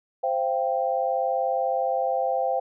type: chord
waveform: sine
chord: C suspended fourth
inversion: none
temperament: equal with one note detuned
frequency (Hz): 523.3 / 684.1 / 784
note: C5 / F5 / G5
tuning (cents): 0 / -36 / 0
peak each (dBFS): -26 / -27 / -26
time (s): 0.23-2.6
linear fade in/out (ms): 10
effects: none